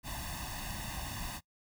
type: noise with comb filter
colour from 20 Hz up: pink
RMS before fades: -40 dBFS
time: 0.03-1.41 s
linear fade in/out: 50 ms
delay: 1.1 ms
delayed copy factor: +0.9
effects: noise-tail reverb RT60 0.1 s tail -22 dB re dry